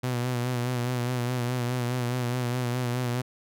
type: tone with vibrato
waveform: sawtooth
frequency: 123.47 Hz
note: B2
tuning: in tune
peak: -22 dBFS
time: 0.03-3.22 s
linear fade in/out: 10 ms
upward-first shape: sine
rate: 4.8 Hz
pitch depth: 49 cents each way
effects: none